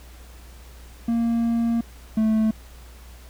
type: tone pair in turn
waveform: triangle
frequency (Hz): 232.1 / 218.9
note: A#3 / A3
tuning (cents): -7 / -9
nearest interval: minor second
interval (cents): 102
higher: first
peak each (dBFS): -17 / -15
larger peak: second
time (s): 1.08-1.81 / 2.17-2.51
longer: first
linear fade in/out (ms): 5
effects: added 60 Hz sine -42 dBFS peak until 3.29 s + pink hiss -50 dBFS RMS until 3.29 s